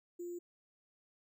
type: tone with sample-and-hold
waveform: sine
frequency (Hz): 349.2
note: F4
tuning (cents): 0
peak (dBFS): -40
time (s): 0.19-0.39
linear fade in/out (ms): 10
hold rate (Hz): 7350
effects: none